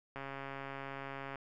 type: click train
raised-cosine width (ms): 0.5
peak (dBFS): -28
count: 165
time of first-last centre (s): 0.16-1.357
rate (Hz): 137
effects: none